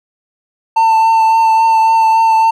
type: tone with vibrato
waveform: triangle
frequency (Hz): 895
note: A5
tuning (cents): +29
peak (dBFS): -5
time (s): 0.76-2.51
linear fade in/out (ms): 10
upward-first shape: triangle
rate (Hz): 3.6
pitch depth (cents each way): 19
effects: none